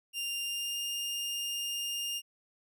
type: tone with pitch glide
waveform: sawtooth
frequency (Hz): 2794 to 2815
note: F7 to F7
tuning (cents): 0 to +13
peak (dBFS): -30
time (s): 0.13-2.22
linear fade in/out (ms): 50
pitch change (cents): +13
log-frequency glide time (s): 0.4-0.83
effects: none